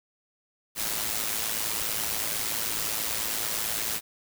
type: noise with amplitude modulation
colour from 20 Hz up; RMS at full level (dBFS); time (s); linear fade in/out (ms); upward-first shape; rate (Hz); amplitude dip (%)
white; -27; 0.75-4.01; 50; sine; 109; 60
effects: none